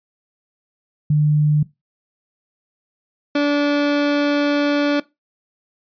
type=tone pair in turn; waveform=sine / 30% pulse; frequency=150 / 289.6 Hz; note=D3 / D4; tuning=+37 / -24 cents; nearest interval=major seventh; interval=1139 cents; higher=second; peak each=-12 dBFS; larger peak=neither; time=1.1-1.63 / 3.35-5 s; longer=second; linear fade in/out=5 ms; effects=noise-tail reverb RT60 0.2 s tail -19 dB re dry + resampled to 11025 Hz